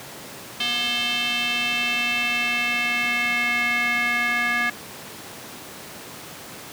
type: tone with band-pass filter sweep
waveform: square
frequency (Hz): 240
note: B3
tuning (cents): -49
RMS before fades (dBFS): -23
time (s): 0.6-4.7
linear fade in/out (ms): 5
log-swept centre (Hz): 3200 to 1900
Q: 4.2
effects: pink hiss -38 dBFS RMS until 6.72 s + high-pass 150 Hz 12 dB/octave